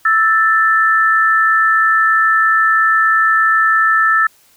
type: tone pair together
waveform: sine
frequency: 1318.5 / 1766.9 Hz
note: E6 / A6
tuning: 0 / +7 cents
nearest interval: perfect fourth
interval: 507 cents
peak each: -12 dBFS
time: 0.05-4.27 s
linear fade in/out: 5 ms
effects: white hiss -51 dBFS RMS until 4.56 s